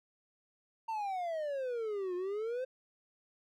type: exponential two-way sweep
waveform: triangle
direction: down then up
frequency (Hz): 917 to 352.6 to 526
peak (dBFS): -32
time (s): 0.88-2.65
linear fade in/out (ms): 10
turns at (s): 2.15
effects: none